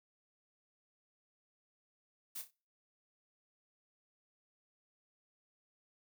blue noise with echo, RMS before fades -43 dBFS, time 2.35-2.42 s, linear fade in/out 10 ms, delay 30 ms, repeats 3, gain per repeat -9 dB, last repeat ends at 2.51 s, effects noise-tail reverb RT60 0.4 s tail -26 dB re dry

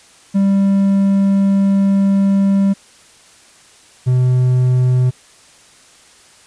triangle tone pair in turn, 196.6 / 126.53 Hz, G3 / B2, +5 / +42 cents, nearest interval minor sixth, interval 763 cents, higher first, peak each -8 dBFS, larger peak neither, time 0.34-2.74 / 4.06-5.11 s, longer first, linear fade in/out 20 ms, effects white hiss -46 dBFS RMS until 6.46 s + resampled to 22050 Hz

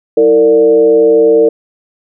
sine tone with frequency modulation, 456.1 Hz, A#4, 38 cents flat, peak -4 dBFS, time 0.17-1.49 s, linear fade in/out 5 ms, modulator 131 Hz, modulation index 0.66, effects none

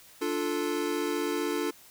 square chord, D minor, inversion none, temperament equal, 293.7 / 349.2 / 440 Hz, D4 / F4 / A4, 0 / 0 / 0 cents, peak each -33 dBFS, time 0.21-1.71 s, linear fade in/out 10 ms, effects white hiss -54 dBFS RMS until 1.9 s

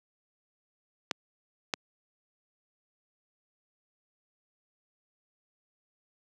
clicks, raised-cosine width 0.2 ms, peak -10 dBFS, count 2, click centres 1.112 / 1.738 s, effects high-pass 200 Hz 12 dB/octave

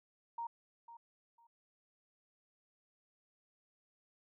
sine tone with echo, 932.3 Hz, A#5, in tune, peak -38 dBFS, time 0.38-0.47 s, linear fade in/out 5 ms, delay 500 ms, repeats 2, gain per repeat -13 dB, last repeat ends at 1.47 s, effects none

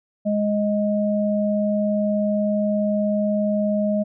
sine tone pair together, 207.7 / 624.4 Hz, G#3 / D#5, 0 / +6 cents, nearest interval octave + perfect fifth, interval 1906 cents, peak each -20 / -22 dBFS, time 0.25-4.04 s, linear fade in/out 20 ms, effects none

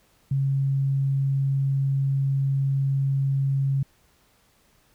sine tone, 136.8 Hz, C#3, 23 cents flat, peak -20 dBFS, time 0.31-3.83 s, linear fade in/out 5 ms, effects pink hiss -62 dBFS RMS until 4.94 s

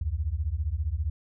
sine beating tone pair, 69.3 / 84.3 Hz, C#2 / E2, 0 / +39 cents, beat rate 15 Hz, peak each -29 dBFS, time 0.01-1.1 s, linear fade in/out 5 ms, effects none

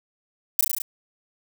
violet noise with echo, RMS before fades -17 dBFS, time 0.59-0.61 s, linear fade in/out 2 ms, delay 35 ms, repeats 6, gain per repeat -2 dB, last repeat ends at 0.82 s, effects none

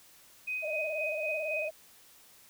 sine tone with tremolo, 2508 Hz, D#7, 13 cents sharp, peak -31 dBFS, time 0.47-1.69 s, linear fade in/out 10 ms, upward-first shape sine, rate 3.9 Hz, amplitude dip 50%
sine tone with vibrato, 619 Hz, D#5, 9 cents flat, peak -33 dBFS, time 0.62-1.71 s, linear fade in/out 20 ms, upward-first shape square, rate 18 Hz, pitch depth 55 cents each way
effects white hiss -58 dBFS RMS until 2.49 s

